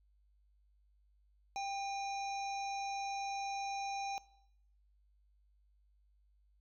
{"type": "harmonic tone with a mistuned harmonic", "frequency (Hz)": 791, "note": "G5", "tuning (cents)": 15, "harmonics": [1, 3, 5, 7, 8], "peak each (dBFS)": [-37, -46, -51, -52, -52], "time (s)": [1.56, 4.18], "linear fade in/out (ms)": 0, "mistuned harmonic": 3, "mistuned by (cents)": 47, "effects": ["noise-tail reverb RT60 0.8 s tail -21 dB re dry", "added 50 Hz sine -67 dBFS peak until 6.6 s"]}